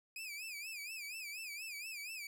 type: tone with vibrato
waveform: sawtooth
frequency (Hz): 2461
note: D#7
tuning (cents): -20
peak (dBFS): -40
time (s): 0.16-2.27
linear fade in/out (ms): 2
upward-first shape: sine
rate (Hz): 4.2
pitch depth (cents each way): 140
effects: none